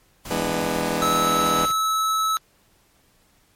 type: noise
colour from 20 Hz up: pink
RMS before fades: -36 dBFS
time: 0.25-1.72 s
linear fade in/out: 5 ms
type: chord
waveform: 15% pulse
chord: E dominant seventh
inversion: none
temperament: just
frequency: 164.81 / 206 / 247.2 / 296.7 Hz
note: E3 / G#3 / B3 / D4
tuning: 0 / -14 / +2 / +18 cents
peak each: -22 dBFS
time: 0.3-1.66 s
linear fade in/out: 10 ms
type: tone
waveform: square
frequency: 1301 Hz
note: E6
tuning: 23 cents flat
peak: -20 dBFS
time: 1.02-2.37 s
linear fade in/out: 0 ms
effects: pink hiss -60 dBFS RMS until 3.55 s + MP3 64 kbps